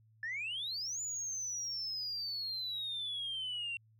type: exponential two-way sweep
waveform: sine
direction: up then down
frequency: 1733 to 7030 to 2721 Hz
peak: -35 dBFS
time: 0.23-3.77 s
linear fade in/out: 2 ms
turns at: 1.01 s
effects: tanh soft clip ceiling -33 dBFS + added 110 Hz sine -63 dBFS peak until 3.99 s